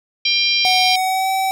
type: harmonic tone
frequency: 794 Hz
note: G5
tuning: 22 cents sharp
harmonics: 3 / 4 / 5 / 6 / 7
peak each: -19 / -20 / -21 / -22 / -22 dBFS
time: 0.25-0.96 s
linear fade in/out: 5 ms
type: tone with pitch glide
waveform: square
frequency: 742 to 766 Hz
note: F#5 to G5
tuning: +5 to -40 cents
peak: -17 dBFS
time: 0.65-1.51 s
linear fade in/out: 0 ms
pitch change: +55 cents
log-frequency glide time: 0.89-1.3 s
effects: none